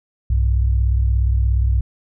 sine tone pair together, 63 / 100.01 Hz, B1 / G2, +35 / +35 cents, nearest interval minor sixth, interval 800 cents, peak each -14 / -21 dBFS, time 0.3-1.81 s, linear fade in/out 5 ms, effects none

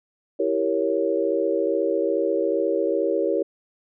sine chord, E diminished seventh, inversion none, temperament equal, 329.6 / 392 / 466.2 / 554.4 Hz, E4 / G4 / Bb4 / Db5, 0 / 0 / 0 / 0 cents, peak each -26 / -25 / -25 / -25 dBFS, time 0.39-3.43 s, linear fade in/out 10 ms, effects none

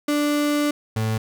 35% pulse tone pair in turn, 293.7 / 110.23 Hz, D4 / A2, 0 / +4 cents, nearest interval octave + perfect fourth, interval 1696 cents, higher first, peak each -17 / -19 dBFS, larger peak first, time 0.08-0.71 / 0.96-1.18 s, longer first, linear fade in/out 5 ms, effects none

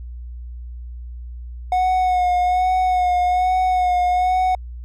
triangle tone with vibrato, 730 Hz, F#5, 24 cents flat, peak -13 dBFS, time 1.72-4.55 s, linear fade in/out 2 ms, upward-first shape sine, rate 1.2 Hz, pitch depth 28 cents each way, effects added 60 Hz sine -30 dBFS peak until 4.84 s

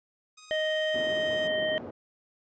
5% pulse tone with tremolo, 1250 Hz, D#6, 8 cents sharp, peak -34 dBFS, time 0.37-1.48 s, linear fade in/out 10 ms, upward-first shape square, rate 18 Hz, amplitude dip 25%
harmonic tone, 622.3 Hz, D#5, in tune, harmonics 1 / 3 / 5, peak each -27 / -32 / -34 dBFS, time 0.51-1.78 s, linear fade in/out 0 ms
pink band-pass noise, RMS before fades -40 dBFS, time 0.94-1.91 s, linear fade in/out 10 ms, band 210 to 590 Hz, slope 12 dB/octave
effects resampled to 16000 Hz

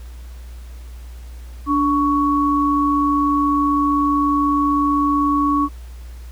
sine tone pair together, 291 / 1116 Hz, D4 / C#6, -16 / +11 cents, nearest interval octave + major seventh, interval 2327 cents, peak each -17 dBFS, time 1.66-5.69 s, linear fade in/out 50 ms, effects added 60 Hz sine -32 dBFS peak until 6.31 s + pink hiss -49 dBFS RMS until 6.31 s

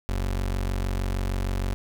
30% pulse tone, 46.5 Hz, F#1, 9 cents sharp, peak -22 dBFS, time 0.09-1.74 s, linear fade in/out 0 ms, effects none

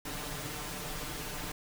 pink noise with comb filter, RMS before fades -39 dBFS, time 0.05-1.52 s, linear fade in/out 5 ms, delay 6.7 ms, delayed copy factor +0.9, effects none

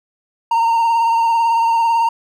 triangle tone with vibrato, 920 Hz, A#5, 23 cents flat, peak -10 dBFS, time 0.51-2.09 s, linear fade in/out 5 ms, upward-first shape triangle, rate 18 Hz, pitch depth 33 cents each way, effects none

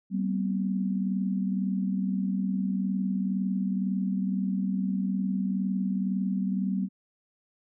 sine tone cluster, 192.4 / 234.6 / 254.2 Hz, G3 / A#3 / C4, -32 / +11 / -50 cents, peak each -26 / -35 / -34 dBFS, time 0.1-6.89 s, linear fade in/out 50 ms, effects none

